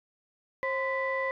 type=tone cluster; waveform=sine; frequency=534 / 1028 / 1976 Hz; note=C5 / C6 / B6; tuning=+35 / -31 / 0 cents; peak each=-30 / -33 / -31 dBFS; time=0.63-1.31 s; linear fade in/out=0 ms; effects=tanh soft clip ceiling -20 dBFS